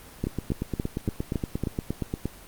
two click trains, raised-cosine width 3 ms, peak -14 / -13 dBFS, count 18 / 6, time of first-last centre 0.27-2.256 / 0.24-1.637 s, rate 8.56 / 3.58 Hz, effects pink hiss -47 dBFS RMS until 2.47 s + Opus 24 kbps

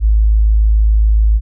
sine tone, 53.5 Hz, A1, 48 cents flat, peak -7 dBFS, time 0-1.41 s, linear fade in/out 50 ms, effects none

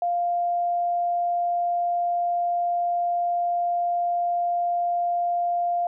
sine tone, 698.5 Hz, F5, in tune, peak -21 dBFS, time 0.02-5.87 s, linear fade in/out 2 ms, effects none

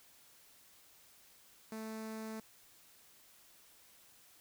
sawtooth tone with notch filter, 220 Hz, A3, in tune, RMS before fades -44 dBFS, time 1.72-2.4 s, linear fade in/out 2 ms, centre 3100 Hz, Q 1.9, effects white hiss -63 dBFS RMS until 4.4 s

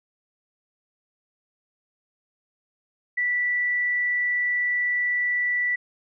sine tone, 1964 Hz, B6, 10 cents flat, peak -21 dBFS, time 3.17-5.76 s, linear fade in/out 10 ms, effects none

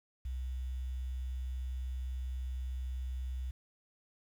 sine tone with quantisation, 63.6 Hz, C2, 48 cents flat, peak -35 dBFS, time 0.25-3.51 s, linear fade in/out 5 ms, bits 10, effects none

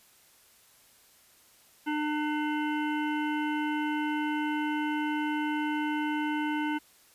harmonic tone, 300 Hz, D4, 37 cents sharp, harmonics 1 / 3 / 5 / 7 / 9 / 10, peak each -29 / -34 / -37 / -41 / -45 / -45 dBFS, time 1.86-6.79 s, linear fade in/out 20 ms, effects white hiss -60 dBFS RMS until 7.14 s + resampled to 32000 Hz

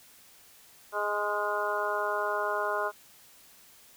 harmonic tone with a mistuned harmonic, 207.7 Hz, G#3, in tune, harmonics 2 / 3 / 4 / 5 / 6 / 7, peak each -35 / -33 / -37 / -33 / -36 / -34 dBFS, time 0.92-2.92 s, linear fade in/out 50 ms, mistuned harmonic 7, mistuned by -22 cents, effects white hiss -56 dBFS RMS until 3.96 s

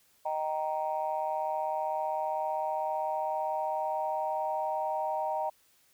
sine chord, Eb major, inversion none, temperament just, 622.3 / 777.8 / 933.4 Hz, Eb5 / G5 / Bb5, 0 / -14 / +2 cents, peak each -33 dBFS, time 0.25-5.5 s, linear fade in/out 10 ms, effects tanh soft clip ceiling -20 dBFS + white hiss -66 dBFS RMS until 5.93 s

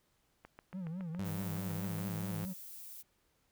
click train, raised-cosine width 0.5 ms, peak -35 dBFS, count 12, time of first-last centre 0.45-1.986 s, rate 7.16 Hz
triangle tone with vibrato, 174.61 Hz, F3, in tune, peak -36 dBFS, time 0.73-2.54 s, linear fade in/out 20 ms, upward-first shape triangle, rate 4.7 Hz, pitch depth 200 cents each way
sawtooth tone with pitch glide, 100 to 102.93 Hz, G2 to G#2, +35 to -15 cents, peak -36 dBFS, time 1.19-2.45 s, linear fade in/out 0 ms, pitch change +50 cents, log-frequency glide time 1.78-2.09 s
violet noise, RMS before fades -49 dBFS, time 1.24-3.03 s, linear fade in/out 20 ms
effects pink hiss -75 dBFS RMS until 3.51 s

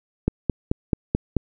click train, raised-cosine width 3 ms, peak -6 dBFS, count 6, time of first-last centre 0.28-1.367 s, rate 4.6 Hz, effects none

